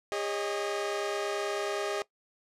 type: chord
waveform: sawtooth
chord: Ab suspended fourth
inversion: none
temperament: equal with one note detuned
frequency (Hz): 405.1 / 554.4 / 622.3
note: Ab4 / Db5 / Eb5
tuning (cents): -43 / 0 / 0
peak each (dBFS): -29 / -35 / -31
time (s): 0.12-2.02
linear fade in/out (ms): 0
effects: noise-tail reverb RT60 0.1 s tail -19 dB re dry + low-pass 8000 Hz 12 dB/octave